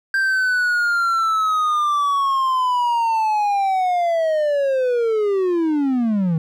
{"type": "linear sweep", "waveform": "triangle", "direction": "down", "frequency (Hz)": [1584, 155.56], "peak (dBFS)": -14, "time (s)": [0.14, 6.38], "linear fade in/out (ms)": 2, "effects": []}